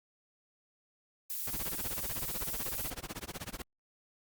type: noise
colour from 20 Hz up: violet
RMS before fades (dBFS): -37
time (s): 1.3-2.9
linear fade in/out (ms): 0
type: noise with tremolo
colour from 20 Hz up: pink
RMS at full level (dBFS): -39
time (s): 1.47-3.62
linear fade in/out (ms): 2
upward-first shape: sine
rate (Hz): 16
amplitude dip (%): 100
effects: Opus 48 kbps